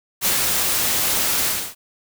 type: noise with ADSR envelope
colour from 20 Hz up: white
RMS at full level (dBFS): -18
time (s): 0.21-1.75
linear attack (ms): 47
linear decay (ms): 120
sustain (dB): -2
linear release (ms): 290
effects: none